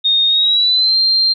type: tone with pitch glide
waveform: sine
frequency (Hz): 3696 to 4173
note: A#7 to C8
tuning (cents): -16 to -5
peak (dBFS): -10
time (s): 0.04-1.34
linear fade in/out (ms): 20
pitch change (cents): +211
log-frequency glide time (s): 0.27-0.97
effects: none

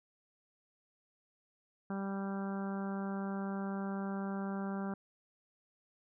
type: harmonic tone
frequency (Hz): 196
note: G3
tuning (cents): 0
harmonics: 1 / 2 / 3 / 4 / 5 / 6 / 7 / 8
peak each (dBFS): -36 / -45 / -48 / -47 / -51 / -52 / -50 / -53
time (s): 1.9-4.94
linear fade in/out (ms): 2
effects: none

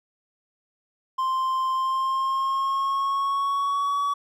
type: tone with pitch glide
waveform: triangle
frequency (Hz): 1046.5 to 1134.6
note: C6 to C#6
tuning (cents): 0 to +40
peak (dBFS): -20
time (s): 1.18-4.14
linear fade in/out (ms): 10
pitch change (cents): +140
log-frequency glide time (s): 1.73-4.03
effects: none

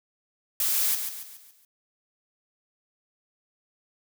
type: noise with echo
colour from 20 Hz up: blue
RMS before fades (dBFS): -25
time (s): 0.6-0.95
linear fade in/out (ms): 2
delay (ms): 140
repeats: 5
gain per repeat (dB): -7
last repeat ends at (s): 1.65
effects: none

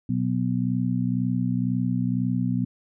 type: harmonic tone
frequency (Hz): 62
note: B1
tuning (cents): +7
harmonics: 2 / 3 / 4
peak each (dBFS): -26 / -26 / -26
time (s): 0.09-2.65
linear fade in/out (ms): 5
effects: none

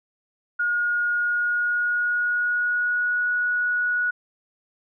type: tone with pitch glide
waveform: sine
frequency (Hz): 1435 to 1461.8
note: F6 to F#6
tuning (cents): +47 to -21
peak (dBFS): -20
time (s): 0.59-4.11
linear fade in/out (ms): 10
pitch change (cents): +32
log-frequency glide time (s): 1.11-3.27
effects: none

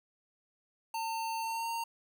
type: tone with pitch glide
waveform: square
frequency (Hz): 900 to 921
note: A5 to A#5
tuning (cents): +39 to -21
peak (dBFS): -34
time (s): 0.94-1.84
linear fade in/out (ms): 5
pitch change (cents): +40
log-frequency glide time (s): 1.41-1.7
effects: none

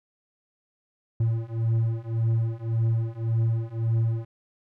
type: beating tone pair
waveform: triangle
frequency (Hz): 112.9 / 114.7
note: A2 / A#2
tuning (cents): +45 / -28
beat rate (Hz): 1.8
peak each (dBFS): -24 / -23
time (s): 1.2-4.25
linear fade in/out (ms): 5
effects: none

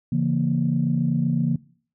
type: chord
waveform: sine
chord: A# diminished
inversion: first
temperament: just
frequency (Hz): 139.85 / 167.82 / 233.1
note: C#3 / E3 / A#3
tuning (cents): +16 / +31 / 0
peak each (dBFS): -23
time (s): 0.12-1.56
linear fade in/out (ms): 5
effects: noise-tail reverb RT60 0.5 s tail -21 dB re dry + tanh soft clip ceiling -10 dBFS

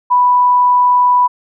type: tone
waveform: sine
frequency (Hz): 987.8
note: B5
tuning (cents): 0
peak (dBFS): -7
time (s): 0.1-1.28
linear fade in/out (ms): 20
effects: none

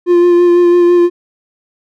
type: tone with vibrato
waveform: triangle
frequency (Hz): 350.1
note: F4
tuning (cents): +4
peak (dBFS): -3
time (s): 0.06-1.1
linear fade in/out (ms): 50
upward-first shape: sine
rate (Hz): 6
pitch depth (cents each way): 17
effects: none

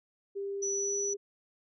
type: tone with pitch glide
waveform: sine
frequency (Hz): 397.4 to 403.9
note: G4 to G#4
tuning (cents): +24 to -48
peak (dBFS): -33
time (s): 0.35-1.17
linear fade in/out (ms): 20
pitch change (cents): +28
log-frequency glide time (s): 0.71-0.95
type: tone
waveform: sine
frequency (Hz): 5920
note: F#8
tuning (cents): 0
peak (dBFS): -31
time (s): 0.62-1.14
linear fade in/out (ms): 10
effects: none

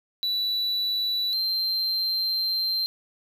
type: tone pair in turn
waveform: triangle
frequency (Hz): 3951 / 4142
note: B7 / C8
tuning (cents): 0 / -18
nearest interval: minor second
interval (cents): 82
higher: second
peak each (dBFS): -22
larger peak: neither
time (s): 0.23-1.33 / 1.33-2.86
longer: second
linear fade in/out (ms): 0
effects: none

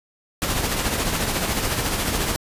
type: noise with tremolo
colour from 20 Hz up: pink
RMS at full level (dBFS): -21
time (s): 0.42-2.36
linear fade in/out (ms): 0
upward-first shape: triangle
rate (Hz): 14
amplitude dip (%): 50
effects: resampled to 32000 Hz

